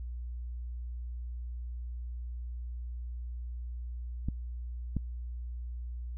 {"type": "clicks", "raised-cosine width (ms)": 5, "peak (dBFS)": [-20, -18], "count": 2, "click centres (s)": [4.286, 4.967], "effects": ["added 60 Hz sine -36 dBFS peak until 6.17 s"]}